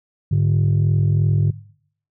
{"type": "tone pair together", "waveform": "sine", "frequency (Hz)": [103.83, 146.73], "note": ["G#2", "D3"], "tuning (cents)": [0, -1], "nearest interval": "tritone", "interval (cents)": 599, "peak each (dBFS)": -15, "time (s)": [0.31, 1.51], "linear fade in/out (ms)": 10, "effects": ["noise-tail reverb RT60 0.6 s tail -20 dB re dry", "tanh soft clip ceiling -11 dBFS"]}